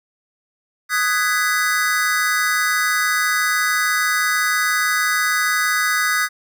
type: chord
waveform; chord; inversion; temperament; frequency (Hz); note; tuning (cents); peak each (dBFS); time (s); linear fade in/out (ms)
square; G# minor seventh; second; just; 1245.9 / 1495.1 / 1661.2 / 1993.5; D#6 / F#6 / G#6 / B6; +2 / +18 / 0 / +16; -23; 0.89-6.29; 50
effects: none